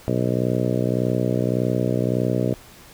harmonic tone, 61.74 Hz, B1, in tune, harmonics 2 / 3 / 4 / 5 / 6 / 7 / 8 / 9 / 10, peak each -24 / -26 / -27 / -28 / -29 / -29 / -30 / -31 / -31 dBFS, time 0.08-2.54 s, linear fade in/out 0 ms, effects pink hiss -46 dBFS RMS until 2.93 s

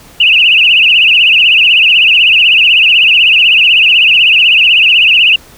sine tone with vibrato, 2725 Hz, F7, 43 cents flat, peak -3 dBFS, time 0.2-5.36 s, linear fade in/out 5 ms, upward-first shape triangle, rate 16 Hz, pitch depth 180 cents each way, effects pink hiss -38 dBFS RMS until 5.57 s

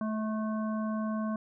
harmonic tone with a mistuned harmonic, 217.7 Hz, A3, 18 cents flat, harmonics 1 / 3 / 5 / 7, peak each -30 / -39 / -40 / -48 dBFS, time 0.01-1.36 s, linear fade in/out 2 ms, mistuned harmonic 3, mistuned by -15 cents, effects none

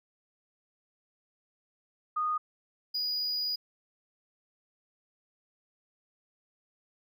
sine / triangle tone pair in turn, 1234 / 4912 Hz, D#6 / D#8, -15 / -23 cents, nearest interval 2 octaves, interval 2392 cents, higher second, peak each -27 / -28 dBFS, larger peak first, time 2.16-2.38 / 2.94-3.56 s, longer second, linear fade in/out 10 ms, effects none

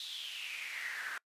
brown noise with high-pass filter sweep, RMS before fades -42 dBFS, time 0-1.18 s, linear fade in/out 2 ms, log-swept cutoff 3800 to 1500 Hz, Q 6.8, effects noise-tail reverb RT60 0.1 s tail -25 dB re dry + resampled to 32000 Hz

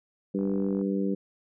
harmonic tone, 98 Hz, G2, in tune, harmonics 2 / 3 / 4 / 5, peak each -27 / -31 / -33 / -35 dBFS, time 0.34-1.15 s, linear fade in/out 10 ms
click train, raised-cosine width 1 ms, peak -32 dBFS, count 21, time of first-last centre 0.39-0.813 s, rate 47.3 Hz
effects none

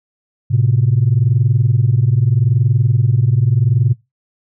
sine tone pair together, 110 / 130.81 Hz, A2 / C3, 0 / 0 cents, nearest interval minor third, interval 300 cents, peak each -12 dBFS, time 0.5-3.94 s, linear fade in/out 20 ms, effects noise-tail reverb RT60 0.2 s tail -21 dB re dry + tanh soft clip ceiling -4 dBFS

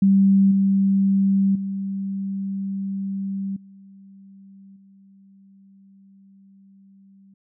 sine tone with level steps, 195.2 Hz, G3, 7 cents flat, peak -12 / -15 / -24 / -43 / -48 dBFS, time 0.02-7.34 s, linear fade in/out 5 ms, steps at 0.51 / 1.55 / 3.56 / 4.76 s, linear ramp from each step 5 ms, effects none

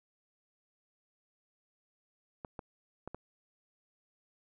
clicks, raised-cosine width 1 ms, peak -27 dBFS, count 4, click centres 2.448 / 2.592 / 3.076 / 3.146 s, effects none

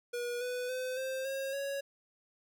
square tone with pitch steps, 482.4 / 496.2 / 510.5 / 525.2 / 540.2 / 555.7 Hz, B4 / B4 / C5 / C5 / C#5 / C#5, -41 / +8 / -43 / +6 / -45 / +4 cents, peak -35 dBFS, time 0.13-1.81 s, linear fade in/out 10 ms, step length 280 ms, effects none

